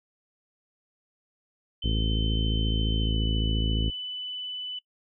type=tone with pitch glide; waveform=sine; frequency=3069 to 2994 Hz; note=G7 to F#7; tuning=-37 to +20 cents; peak=-32 dBFS; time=1.82-4.79 s; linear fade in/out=5 ms; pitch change=-43 cents; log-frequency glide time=3-3.2 s
type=harmonic tone; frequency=54.4 Hz; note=A1; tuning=19 cents flat; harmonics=1 / 2 / 3 / 4 / 5 / 6 / 7 / 8 / 9; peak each=-25 / -30 / -36 / -35 / -36 / -43 / -42 / -46 / -47 dBFS; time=1.84-3.9 s; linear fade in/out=5 ms
effects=noise-tail reverb RT60 0.1 s tail -22 dB re dry